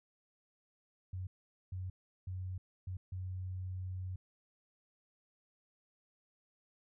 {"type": "tone bursts at uneven times", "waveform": "sine", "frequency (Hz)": 92.5, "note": "F#2", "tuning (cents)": 0, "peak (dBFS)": -38, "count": 5, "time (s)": [[1.13, 1.27], [1.72, 1.9], [2.27, 2.58], [2.87, 2.97], [3.12, 4.16]], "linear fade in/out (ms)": 5, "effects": []}